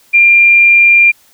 sine tone, 2390 Hz, D7, 30 cents sharp, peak -3 dBFS, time 0.13-1.12 s, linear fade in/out 20 ms, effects white hiss -48 dBFS RMS until 1.33 s

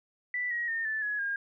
sine tone with pitch steps, 1975.5 / 1898.3 / 1824.1 / 1752.9 / 1684.4 / 1618.6 Hz, B6 / A#6 / A#6 / A6 / G#6 / G#6, 0 / +31 / -38 / -7 / +24 / -45 cents, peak -29 dBFS, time 0.34-1.36 s, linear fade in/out 2 ms, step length 170 ms, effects none

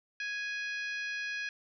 harmonic tone, 830.6 Hz, G#5, in tune, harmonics 2 / 3 / 4 / 5 / 6 / 7, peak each -36 / -39 / -48 / -49 / -50 / -54 dBFS, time 0.2-1.49 s, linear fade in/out 2 ms, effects none

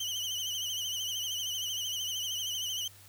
30% pulse tone with vibrato, 3026 Hz, F#7, 38 cents sharp, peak -30 dBFS, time 0-2.88 s, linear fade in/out 5 ms, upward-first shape sine, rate 13 Hz, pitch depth 74 cents each way, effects added 98 Hz sine -57 dBFS peak until 3.08 s + white hiss -56 dBFS RMS until 3.08 s

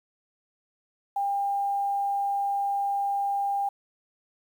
sine tone with quantisation, 800 Hz, G5, 35 cents sharp, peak -24 dBFS, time 1.16-3.69 s, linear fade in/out 5 ms, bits 9, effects none

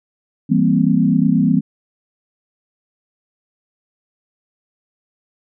sine chord, C dominant seventh, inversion first, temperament equal, 164.81 / 196 / 233.1 / 261.6 Hz, E3 / G3 / Bb3 / C4, 0 / 0 / 0 / 0 cents, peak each -17 dBFS, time 0.49-1.61 s, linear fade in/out 20 ms, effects none

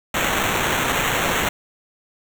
blue noise with sample-and-hold, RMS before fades -21 dBFS, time 0.14-1.49 s, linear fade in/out 5 ms, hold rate 4900 Hz, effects none

